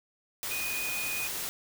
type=tone in noise; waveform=sine; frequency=2477 Hz; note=D#7; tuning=8 cents flat; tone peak=-33 dBFS; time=0.51-1.27 s; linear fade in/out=0 ms; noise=white; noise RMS=-35 dBFS; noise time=0.43-1.49 s; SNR=-1 dB; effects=none